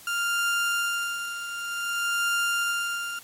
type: tone with tremolo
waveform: 30% pulse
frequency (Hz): 1396.9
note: F6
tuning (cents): 0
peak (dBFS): -20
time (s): 0.07-3.19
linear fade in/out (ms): 2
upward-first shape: sine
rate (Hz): 0.54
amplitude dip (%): 65
effects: white hiss -48 dBFS RMS until 3.23 s + MP3 64 kbps